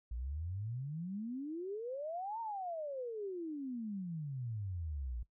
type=exponential two-way sweep; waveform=sine; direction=up then down; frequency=55.5 to 932.3 to 55.5 Hz; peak=-38 dBFS; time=0.11-5.23 s; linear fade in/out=5 ms; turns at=2.4 s; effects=noise-tail reverb RT60 0.1 s tail -17 dB re dry